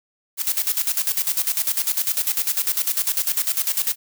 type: noise with tremolo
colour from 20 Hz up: blue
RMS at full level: -20 dBFS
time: 0.37-3.96 s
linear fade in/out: 50 ms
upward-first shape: square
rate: 10 Hz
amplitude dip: 75%
effects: none